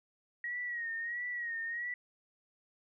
sine tone with vibrato, 1893 Hz, A#6, 26 cents sharp, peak -35 dBFS, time 0.44-1.94 s, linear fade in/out 2 ms, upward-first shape sine, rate 1.5 Hz, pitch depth 65 cents each way, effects none

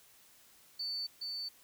sine tone with echo, 4500 Hz, C#8, 25 cents sharp, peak -35 dBFS, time 0.79-1.07 s, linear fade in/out 10 ms, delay 420 ms, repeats 1, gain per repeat -2 dB, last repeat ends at 1.49 s, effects white hiss -62 dBFS RMS until 1.63 s

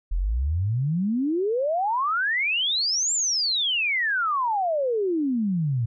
sine exponential two-way sweep, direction up then down, 38.89 to 7500 to 110.6 Hz, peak -21 dBFS, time 0.11-5.86 s, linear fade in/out 10 ms, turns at 3.13 s, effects none

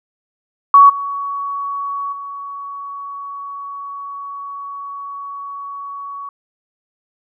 sine tone with level steps, 1123 Hz, C#6, 22 cents sharp, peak -3 / -20 / -26 dBFS, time 0.74-6.29 s, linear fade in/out 2 ms, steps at 0.89 / 2.12 s, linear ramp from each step 10 ms, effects none

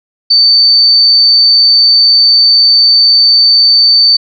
sine tone, 4558 Hz, C#8, 47 cents sharp, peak -3 dBFS, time 0.3-4.17 s, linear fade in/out 10 ms, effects none

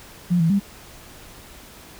sine tone with pitch steps, 176.1 / 164.1 / 199.2 Hz, F3 / E3 / G3, +15 / -8 / +28 cents, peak -15 dBFS, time 0.3-0.6 s, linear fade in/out 20 ms, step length 100 ms, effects pink hiss -44 dBFS RMS until 1.99 s

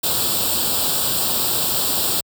white noise with comb filter, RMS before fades -20 dBFS, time 0.03-2.21 s, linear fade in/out 10 ms, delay 0.24 ms, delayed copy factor +0.8, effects high-pass 60 Hz 12 dB/octave

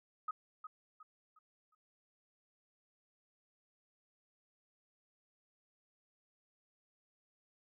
sine tone with echo, 1261 Hz, D#6, 23 cents sharp, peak -35 dBFS, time 0.28-0.31 s, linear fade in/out 5 ms, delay 360 ms, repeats 4, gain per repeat -9 dB, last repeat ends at 1.75 s, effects none

